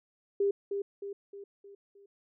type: tone with echo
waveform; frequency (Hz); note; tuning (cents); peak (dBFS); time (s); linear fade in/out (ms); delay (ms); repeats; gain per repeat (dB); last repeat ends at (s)
sine; 400; G4; +35; -24; 0.4-0.51; 5; 310; 5; -6; 2.06
effects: none